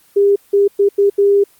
sine tone bursts at uneven times, 401.7 Hz, G4, 42 cents sharp, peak -8 dBFS, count 5, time 0.16-0.36 / 0.53-0.68 / 0.79-0.89 / 0.98-1.1 / 1.18-1.44 s, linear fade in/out 10 ms, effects white hiss -51 dBFS RMS until 1.59 s + Opus 24 kbps

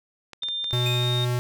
clicks, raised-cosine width 0.2 ms, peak -22 dBFS, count 8, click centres 0.333 / 0.434 / 0.486 / 0.643 / 0.709 / 0.872 / 0.941 / 1.033 s
sine tone with pitch glide, 3600 to 3682 Hz, A7 to A#7, +39 to -22 cents, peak -26 dBFS, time 0.42-1.25 s, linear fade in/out 5 ms, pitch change +39 cents, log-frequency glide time 0.78-1.07 s
square tone, 122.8 Hz, B2, 9 cents flat, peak -23 dBFS, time 0.73-1.39 s, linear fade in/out 0 ms
square tone with exponential decay, 2500 Hz, D#7, 8 cents sharp, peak -29 dBFS, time 0.86-1.37 s, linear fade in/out 1 ms, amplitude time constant 110 ms
effects none

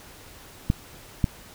clicks, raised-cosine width 5 ms, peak -7 dBFS, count 2, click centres 0.701 / 1.242 s, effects pink hiss -47 dBFS RMS until 1.54 s

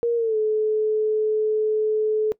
sine tone with pitch glide, 470 to 431 Hz, A#4 to A4, +14 to -36 cents, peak -18 dBFS, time 0.03-2.32 s, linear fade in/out 0 ms, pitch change -150 cents, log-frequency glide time 0.16-0.37 s, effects noise-tail reverb RT60 0.1 s tail -20 dB re dry

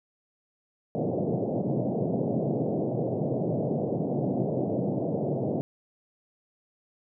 pink band-pass noise, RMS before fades -28 dBFS, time 0.95-5.61 s, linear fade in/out 0 ms, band 120 to 680 Hz, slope 48 dB/octave, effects none

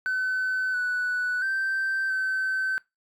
triangle tone with pitch steps, 1517 / 1483 / 1559 / 1536 Hz, F#6 / F#6 / G6 / G6, +43 / +4 / -10 / -36 cents, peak -21 dBFS, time 0.06-2.78 s, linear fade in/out 0 ms, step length 680 ms, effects noise-tail reverb RT60 0.2 s tail -23 dB re dry + tanh soft clip ceiling -20 dBFS

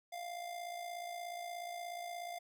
square tone with amplitude modulation, 698.5 Hz, F5, in tune, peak -40 dBFS, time 0.12-2.39 s, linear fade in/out 10 ms, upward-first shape sine, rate 56.8 Hz, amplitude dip 55%, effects none

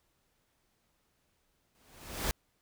pink noise with exponential growth, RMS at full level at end -30 dBFS, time 1.75-2.31 s, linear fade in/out 0 ms, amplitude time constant 120 ms, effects pink hiss -75 dBFS RMS until 2.61 s

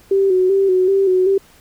sine tone with vibrato, 380 Hz, F#4, 46 cents sharp, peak -11 dBFS, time 0.11-1.38 s, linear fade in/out 5 ms, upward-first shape square, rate 2.6 Hz, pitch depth 48 cents each way, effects pink hiss -49 dBFS RMS until 1.6 s

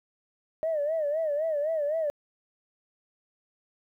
sine tone with vibrato, 613 Hz, D#5, 26 cents flat, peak -24 dBFS, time 0.63-2.1 s, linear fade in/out 0 ms, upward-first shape sine, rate 3.9 Hz, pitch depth 120 cents each way, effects tanh soft clip ceiling -21 dBFS + 11-bit

